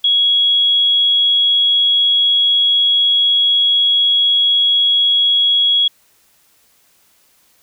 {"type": "tone", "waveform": "sine", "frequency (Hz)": 3328, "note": "G#7", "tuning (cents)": 3, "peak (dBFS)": -10, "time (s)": [0.04, 5.88], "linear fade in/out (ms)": 5, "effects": ["white hiss -55 dBFS RMS until 7.62 s"]}